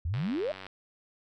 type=exponential sweep; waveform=sine; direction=up; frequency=73.42 to 650 Hz; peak=-28 dBFS; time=0.05-0.52 s; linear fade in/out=5 ms
type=click train; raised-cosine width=0.3 ms; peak=-26 dBFS; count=51; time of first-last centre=0.14-0.666 s; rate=95 Hz
effects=none